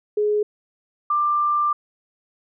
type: tone pair in turn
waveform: sine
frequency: 419.3 / 1186 Hz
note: G#4 / D6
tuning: +17 / +17 cents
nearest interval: octave + tritone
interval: 1800 cents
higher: second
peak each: -17 dBFS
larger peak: neither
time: 0.17-0.43 / 1.1-1.73 s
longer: second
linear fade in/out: 5 ms
effects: none